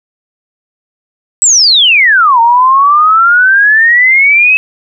sine exponential two-way sweep, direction down then up, 8040 to 911 to 2596 Hz, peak -3 dBFS, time 1.42-4.57 s, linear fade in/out 0 ms, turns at 2.4 s, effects none

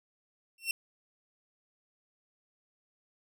sawtooth tone with exponential growth, 2711 Hz, E7, 48 cents sharp, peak -22 dBFS, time 0.58-0.71 s, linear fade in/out 2 ms, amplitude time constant 28 ms, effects none

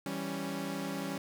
sawtooth chord, C# diminished, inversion first, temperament equal, 164.81 / 196 / 277.2 Hz, E3 / G3 / C#4, 0 / 0 / 0 cents, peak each -38 / -35 / -34 dBFS, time 0.06-1.18 s, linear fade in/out 2 ms, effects 9-bit

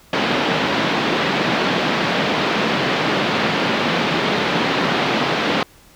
pink band-pass noise, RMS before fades -19 dBFS, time 0.13-5.63 s, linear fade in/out 2 ms, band 160 to 3900 Hz, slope 24 dB/octave, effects pink hiss -49 dBFS RMS until 5.95 s

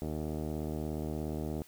15% pulse tone with low-pass filter, 77 Hz, D#2, 17 cents flat, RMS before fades -36 dBFS, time 0.02-1.62 s, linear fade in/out 0 ms, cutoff 520 Hz, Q 5.2, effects white hiss -59 dBFS RMS until 1.67 s

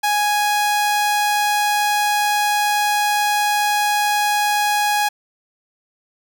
sawtooth tone, 830.6 Hz, G#5, in tune, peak -12 dBFS, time 0.03-5.09 s, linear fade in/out 10 ms, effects none

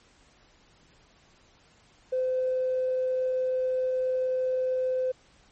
triangle tone with tanh clipping, 513 Hz, C5, 34 cents flat, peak -24 dBFS, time 2.12-5.12 s, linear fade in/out 10 ms, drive 4 dB, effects pink hiss -60 dBFS RMS until 5.51 s + MP3 32 kbps

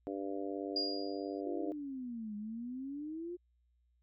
harmonic tone, 98.4 Hz, G2, 7 cents sharp, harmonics 3 / 4 / 5 / 6 / 7, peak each -40 / -42 / -44 / -46 / -47 dBFS, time 0.07-1.72 s, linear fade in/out 0 ms
sine tone with exponential decay, 4836 Hz, D8, 50 cents sharp, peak -30 dBFS, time 0.76-1.41 s, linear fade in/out 5 ms, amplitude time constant 140 ms
sine exponential two-way sweep, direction down then up, 359.7 to 205.4 to 359.7 Hz, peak -39 dBFS, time 1.45-3.37 s, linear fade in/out 20 ms, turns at 2.36 s
effects added 60 Hz sine -70 dBFS peak until 4.02 s

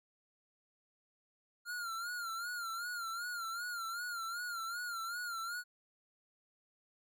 square tone with vibrato, 1396.9 Hz, F6, in tune, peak -39 dBFS, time 1.65-5.64 s, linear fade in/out 50 ms, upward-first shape sine, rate 2.6 Hz, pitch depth 81 cents each way, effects none

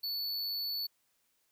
square tone, 4451 Hz, C#8, 6 cents sharp, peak -34 dBFS, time 0.03-0.87 s, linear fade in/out 10 ms, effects white hiss -75 dBFS RMS until 1.51 s

